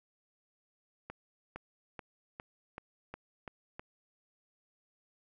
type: accelerating click train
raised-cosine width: 0.5 ms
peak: -27 dBFS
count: 8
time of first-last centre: 1.1-3.795 s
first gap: 460 ms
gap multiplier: 0.94
effects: none